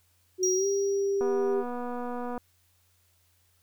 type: tone with pitch glide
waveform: sine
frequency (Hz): 370 to 396.6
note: F#4 to G4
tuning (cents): 0 to +20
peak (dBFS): -24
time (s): 0.38-1.64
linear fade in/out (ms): 50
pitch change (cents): +120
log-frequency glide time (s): 0.55-0.66
type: tone with exponential decay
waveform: triangle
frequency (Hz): 5720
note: F8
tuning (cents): +41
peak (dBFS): -23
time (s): 0.43-1.54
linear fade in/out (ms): 2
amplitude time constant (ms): 240
type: click train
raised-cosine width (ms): 1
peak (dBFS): -23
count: 286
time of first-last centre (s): 1.21-2.378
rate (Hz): 244
effects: added 88 Hz sine -68 dBFS peak until 3.62 s + white hiss -68 dBFS RMS until 3.62 s